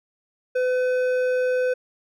sine tone with hard clipping, 505 Hz, B4, 39 cents sharp, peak -21 dBFS, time 0.55-1.74 s, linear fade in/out 10 ms, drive 8 dB, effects none

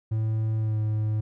triangle tone with pitch glide, 110 to 107.74 Hz, A2 to A2, 0 to -36 cents, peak -21 dBFS, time 0.11-1.21 s, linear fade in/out 10 ms, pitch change -36 cents, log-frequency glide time 0.58-0.78 s, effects none

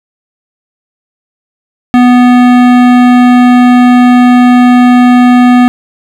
sine tone with hard clipping, 246.9 Hz, B3, in tune, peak -3 dBFS, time 1.94-5.68 s, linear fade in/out 0 ms, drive 17 dB, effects none

